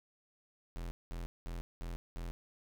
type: tone bursts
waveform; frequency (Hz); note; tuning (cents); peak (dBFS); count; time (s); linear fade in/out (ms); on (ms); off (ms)
45% pulse; 42.56; F1; -44; -39; 5; 0.76-2.31; 0; 150; 200
effects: none